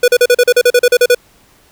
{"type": "tone bursts", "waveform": "square", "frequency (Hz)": 489.9, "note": "B4", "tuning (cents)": -14, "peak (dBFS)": -6, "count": 13, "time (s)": [0.03, 1.148], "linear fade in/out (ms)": 5, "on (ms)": 50, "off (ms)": 39, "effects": ["pink hiss -49 dBFS RMS until 1.71 s"]}